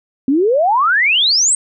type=exponential sweep; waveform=sine; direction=up; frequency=255.9 to 8550 Hz; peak=-10 dBFS; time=0.28-1.55 s; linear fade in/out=2 ms; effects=none

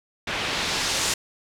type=noise with low-pass filter sweep; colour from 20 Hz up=white; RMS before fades=-26 dBFS; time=0.27-1.14 s; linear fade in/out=5 ms; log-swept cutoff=2600 to 7700 Hz; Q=0.97; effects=none

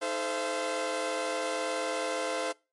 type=tone cluster; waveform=sawtooth; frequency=313.1 / 430.5 / 519 / 679 Hz; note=D#4 / A4 / C5 / F5; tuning=+11 / -38 / -14 / -49 cents; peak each=-36 / -34 / -29 / -31 dBFS; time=0.01-2.53 s; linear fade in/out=20 ms; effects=noise-tail reverb RT60 0.3 s tail -24 dB re dry + MP3 48 kbps

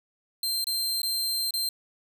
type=tone with dropouts; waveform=sawtooth; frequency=4147 Hz; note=C8; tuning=16 cents flat; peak=-23 dBFS; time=0.43-1.69 s; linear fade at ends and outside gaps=2 ms; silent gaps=0.643-0.669 / 1.018-1.031 / 1.508-1.538 s; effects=none

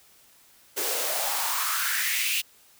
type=noise with high-pass filter sweep; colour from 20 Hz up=white; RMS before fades=-27 dBFS; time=0.76-2.42 s; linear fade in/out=20 ms; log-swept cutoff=390 to 2900 Hz; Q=4.4; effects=white hiss -57 dBFS RMS until 2.79 s

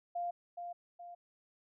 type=tone with echo; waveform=sine; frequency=698.5 Hz; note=F5; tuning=in tune; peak=-34 dBFS; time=0.15-0.31 s; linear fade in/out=10 ms; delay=420 ms; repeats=2; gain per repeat=-6 dB; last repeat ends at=1.15 s; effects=none

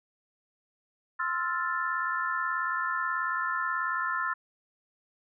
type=chord; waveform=sine; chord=F major seventh; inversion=second; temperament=equal; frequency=1046.5 / 1318.5 / 1396.9 / 1760 Hz; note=C6 / E6 / F6 / A6; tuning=0 / 0 / 0 / 0 cents; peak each=-33 dBFS; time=1.19-4.34 s; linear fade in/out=10 ms; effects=none

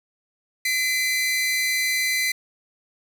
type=tone pair together; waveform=sawtooth; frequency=2030 / 2349 Hz; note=B6 / D7; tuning=+47 / 0 cents; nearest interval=minor third; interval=253 cents; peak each=-18 / -25 dBFS; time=0.65-2.32 s; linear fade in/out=5 ms; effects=none

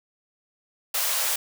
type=high-pass noise; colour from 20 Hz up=white; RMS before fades=-25 dBFS; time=0.94-1.36 s; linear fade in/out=5 ms; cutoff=490 Hz; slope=48 dB/octave; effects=none

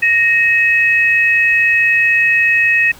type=tone pair together; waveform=sine; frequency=1864.7 / 2566 Hz; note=A#6 / E7; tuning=0 / -47 cents; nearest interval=tritone; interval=553 cents; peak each=-12 dBFS; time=0.02-2.92 s; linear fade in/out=10 ms; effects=pink hiss -40 dBFS RMS until 2.99 s

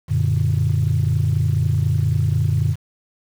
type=chord; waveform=sine; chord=Gb augmented; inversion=none; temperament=equal; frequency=92.5 / 116.54 / 146.83 Hz; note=Gb2 / Bb2 / D3; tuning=0 / 0 / 0 cents; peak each=-19 dBFS; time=0.08-2.76 s; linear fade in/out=50 ms; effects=tanh soft clip ceiling -9 dBFS + 7-bit

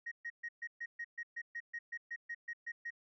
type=tone bursts; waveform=sine; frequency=1878 Hz; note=A#6; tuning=12 cents sharp; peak=-38 dBFS; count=16; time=0.06-2.906 s; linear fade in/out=10 ms; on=56 ms; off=130 ms; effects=tanh soft clip ceiling -34 dBFS

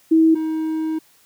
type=tone pair in turn; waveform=sine / triangle; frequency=322.1 / 316.7 Hz; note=E4 / D#4; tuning=-40 / +31 cents; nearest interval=unison; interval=29 cents; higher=first; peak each=-10 / -18 dBFS; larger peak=first; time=0.11-0.35 / 0.35-0.99 s; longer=second; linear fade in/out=10 ms; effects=white hiss -55 dBFS RMS until 1.25 s + high-pass 60 Hz 12 dB/octave

